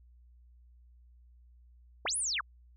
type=linear two-way sweep; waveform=sine; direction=up then down; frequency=156.6 to 10620 to 927 Hz; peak=-30 dBFS; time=2.05-2.41 s; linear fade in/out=5 ms; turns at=2.17 s; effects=added 60 Hz sine -56 dBFS peak until 2.76 s